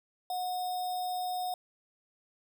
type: tone with sample-and-hold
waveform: sine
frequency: 728 Hz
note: F#5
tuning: 28 cents flat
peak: -31 dBFS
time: 0.3-1.54 s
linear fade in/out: 2 ms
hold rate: 4410 Hz
effects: none